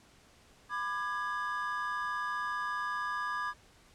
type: chord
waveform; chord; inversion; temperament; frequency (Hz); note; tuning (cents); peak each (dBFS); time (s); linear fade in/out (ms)
triangle; G# diminished; first; just; 996.7 / 1196.1 / 1661.2; B5 / D6 / G#6; +16 / +31 / 0; -37 / -34 / -35; 0.69-3.54; 50
effects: pink hiss -61 dBFS RMS until 3.94 s + low-pass 9000 Hz 12 dB/octave